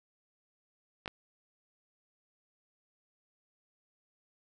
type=clicks; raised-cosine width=0.3 ms; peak=-22 dBFS; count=2; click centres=1.059 / 1.078 s; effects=none